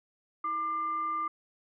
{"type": "tone with frequency modulation", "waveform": "sine", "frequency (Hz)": 1194, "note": "D6", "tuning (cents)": 28, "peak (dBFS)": -29, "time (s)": [0.44, 1.28], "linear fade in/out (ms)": 5, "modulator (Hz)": 870, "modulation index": 0.25, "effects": []}